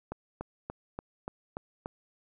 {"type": "click train", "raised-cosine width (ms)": 1, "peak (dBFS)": -22, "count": 7, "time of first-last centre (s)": [0.12, 1.859], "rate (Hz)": 3.45, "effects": []}